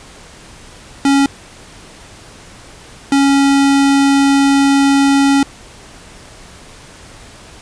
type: tone bursts at uneven times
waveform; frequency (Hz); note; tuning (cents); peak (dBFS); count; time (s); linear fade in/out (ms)
square; 277.2; C#4; 0; -9; 2; 1.05-1.26 / 3.12-5.43; 2
effects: pink hiss -38 dBFS RMS until 7.61 s + resampled to 22050 Hz